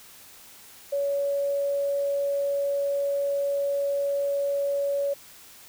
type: tone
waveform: sine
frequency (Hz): 563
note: C#5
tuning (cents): +27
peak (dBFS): -23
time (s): 0.92-5.14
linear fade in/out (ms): 10
effects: white hiss -49 dBFS RMS until 5.68 s